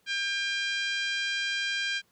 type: harmonic tone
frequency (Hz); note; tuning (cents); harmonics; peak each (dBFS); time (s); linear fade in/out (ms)
799; G5; +33; 2 / 3 / 4 / 5 / 6 / 7 / 8 / 9 / 10; -31 / -34 / -34 / -39 / -40 / -44 / -50 / -51 / -53; 0.06-2.02; 50
effects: pink hiss -68 dBFS RMS until 2.11 s + high-pass 100 Hz 12 dB/octave